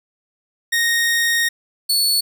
sawtooth tone pair in turn, 1861 / 4426 Hz, A#6 / C#8, -3 / -3 cents, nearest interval octave + minor third, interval 1500 cents, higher second, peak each -12 dBFS, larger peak neither, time 0.72-1.49 / 1.89-2.21 s, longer first, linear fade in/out 10 ms, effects none

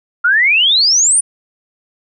sine exponential sweep, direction up, 1371 to 9710 Hz, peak -8 dBFS, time 0.24-1.21 s, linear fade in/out 10 ms, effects none

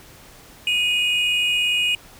triangle tone pair together, 2484 / 2879 Hz, D#7 / F#7, -3 / -48 cents, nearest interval minor third, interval 255 cents, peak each -19 dBFS, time 0.67-1.95 s, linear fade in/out 2 ms, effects pink hiss -46 dBFS RMS until 2.19 s

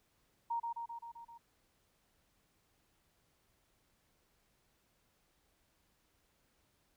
sine tone with echo, 932.3 Hz, A#5, in tune, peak -33 dBFS, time 0.5-0.6 s, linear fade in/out 10 ms, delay 130 ms, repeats 6, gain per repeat -3 dB, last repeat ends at 1.38 s, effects pink hiss -75 dBFS RMS until 6.96 s

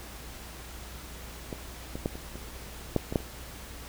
clicks, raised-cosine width 2 ms, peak -21 / -22 / -14 / -27 / -28 / -10 / -19 / -10 / -30 dBFS, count 9, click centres 1.528 / 1.955 / 2.059 / 2.155 / 2.356 / 2.963 / 3.125 / 3.158 / 3.204 s, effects added 60 Hz sine -45 dBFS peak until 3.88 s + pink hiss -45 dBFS RMS until 3.88 s

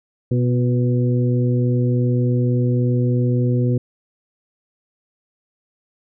harmonic tone with a mistuned harmonic, 123.47 Hz, B2, in tune, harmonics 1 / 2 / 3 / 4, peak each -16 / -22 / -26 / -28 dBFS, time 0.31-3.78 s, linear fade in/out 5 ms, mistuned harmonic 3, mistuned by -28 cents, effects none

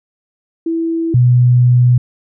sine tone pair in turn, 329.6 / 123.46 Hz, E4 / B2, 0 / 0 cents, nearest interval octave + perfect fourth, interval 1700 cents, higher first, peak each -14 / -6 dBFS, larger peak second, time 0.66-1.14 / 1.14-1.98 s, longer second, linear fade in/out 5 ms, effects none

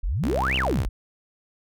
sine exponential two-way sweep, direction up then down, 32.68 to 3136 to 32.68 Hz, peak -22 dBFS, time 0.03-0.89 s, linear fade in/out 10 ms, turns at 0.56 s
sawtooth tone, 65.41 Hz, C2, in tune, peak -22 dBFS, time 0.23-0.86 s, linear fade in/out 5 ms
effects none

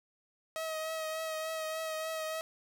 sawtooth tone with vibrato, 636 Hz, D#5, 38 cents sharp, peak -31 dBFS, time 0.56-2.41 s, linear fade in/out 0 ms, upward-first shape triangle, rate 3.4 Hz, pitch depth 26 cents each way, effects none

